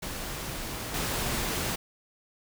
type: noise with level steps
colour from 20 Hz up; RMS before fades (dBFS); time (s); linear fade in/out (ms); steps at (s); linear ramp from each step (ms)
pink; -36 / -30; 0.02-1.76; 10; 0.94; 2
effects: none